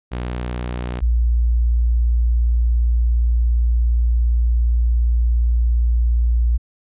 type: tone pair in turn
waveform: sawtooth / sine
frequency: 60.9 / 58.65 Hz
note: B1 / A#1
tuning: -24 / +11 cents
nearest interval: minor second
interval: 65 cents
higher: first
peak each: -19 / -13 dBFS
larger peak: second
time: 0.11-1.01 / 1.01-6.58 s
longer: second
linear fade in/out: 20 ms
effects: resampled to 8000 Hz